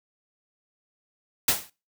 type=noise with exponential decay; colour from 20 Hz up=white; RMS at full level=-17 dBFS; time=1.48-1.7 s; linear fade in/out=5 ms; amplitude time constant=47 ms; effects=noise-tail reverb RT60 0.3 s tail -22 dB re dry